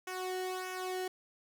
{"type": "tone with flanger", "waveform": "sawtooth", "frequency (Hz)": 370, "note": "F#4", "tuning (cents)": 0, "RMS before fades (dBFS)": -38, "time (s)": [0.07, 1.08], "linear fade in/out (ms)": 5, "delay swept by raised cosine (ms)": [0.23, 0.84], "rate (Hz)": 1.6, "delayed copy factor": -0.7, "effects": []}